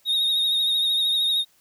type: tone with vibrato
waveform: triangle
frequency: 3729 Hz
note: A#7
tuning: in tune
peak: -18 dBFS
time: 0.05-1.45 s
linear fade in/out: 50 ms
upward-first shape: triangle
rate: 13 Hz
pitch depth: 44 cents each way
effects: white hiss -61 dBFS RMS until 1.6 s